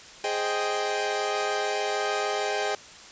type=chord; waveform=sawtooth; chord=Ab major seventh; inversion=none; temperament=equal; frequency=415.3 / 523.3 / 622.3 / 784 Hz; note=Ab4 / C5 / Eb5 / G5; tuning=0 / 0 / 0 / 0 cents; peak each=-26 / -31 / -28 / -26 dBFS; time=0.24-2.75 s; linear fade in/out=2 ms; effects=white hiss -46 dBFS RMS until 3.11 s + resampled to 16000 Hz